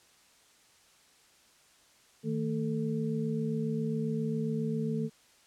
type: tone cluster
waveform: sine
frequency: 156.7 / 224.1 / 441.6 Hz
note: D#3 / A3 / A4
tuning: +13 / +32 / +6 cents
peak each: -33 / -32 / -36 dBFS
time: 2.23-5.1 s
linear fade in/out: 50 ms
effects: white hiss -62 dBFS RMS until 5.46 s + low-pass 9000 Hz 12 dB/octave